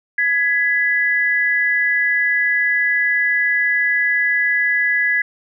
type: tone pair together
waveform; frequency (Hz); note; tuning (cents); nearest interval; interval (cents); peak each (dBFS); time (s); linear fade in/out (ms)
sine; 1672.9 / 1993; G#6 / B6; +12 / +15; minor third; 303; -17; 0.18-5.22; 5
effects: none